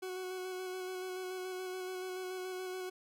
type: tone with vibrato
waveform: 40% pulse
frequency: 370 Hz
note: F#4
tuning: in tune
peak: -38 dBFS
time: 0.02-2.9 s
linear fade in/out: 10 ms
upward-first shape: square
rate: 7 Hz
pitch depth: 14 cents each way
effects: none